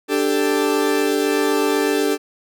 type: chord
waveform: 40% pulse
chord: D suspended fourth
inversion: none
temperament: equal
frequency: 293.7 / 392 / 440 Hz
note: D4 / G4 / A4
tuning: 0 / 0 / 0 cents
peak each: -20 dBFS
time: 0.08-2.18 s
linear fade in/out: 50 ms
effects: none